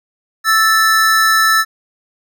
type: tone pair together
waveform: square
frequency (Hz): 1318.5 / 1760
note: E6 / A6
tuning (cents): 0 / 0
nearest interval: perfect fourth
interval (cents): 500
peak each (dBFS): -13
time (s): 0.44-1.65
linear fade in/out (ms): 50
effects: none